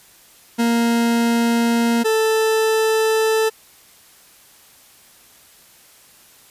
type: tone pair in turn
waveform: 40% pulse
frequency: 233.4 / 440.6 Hz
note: A#3 / A4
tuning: +2 / +2 cents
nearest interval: major seventh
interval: 1100 cents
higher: second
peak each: -14 dBFS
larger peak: neither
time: 0.58-2.04 / 2.04-3.5 s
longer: neither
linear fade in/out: 20 ms
effects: white hiss -49 dBFS RMS until 6.5 s + resampled to 32000 Hz